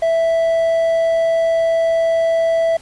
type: tone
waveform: triangle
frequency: 659.3 Hz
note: E5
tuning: in tune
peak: -11 dBFS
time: 0.02-2.77 s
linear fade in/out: 5 ms
effects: pink hiss -44 dBFS RMS until 2.81 s + resampled to 24000 Hz